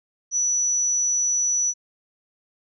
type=tone; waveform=sine; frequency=5920 Hz; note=F#8; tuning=in tune; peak=-19 dBFS; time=0.31-1.74 s; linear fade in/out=50 ms; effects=none